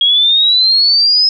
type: exponential sweep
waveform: sine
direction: up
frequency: 3272 to 5150 Hz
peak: -7 dBFS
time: 0.01-1.29 s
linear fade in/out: 2 ms
effects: none